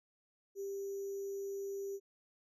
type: tone with sample-and-hold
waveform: sine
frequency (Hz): 394.5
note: G4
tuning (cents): +11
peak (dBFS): -38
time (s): 0.55-2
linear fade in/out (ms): 50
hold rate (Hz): 6300
effects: resampled to 32000 Hz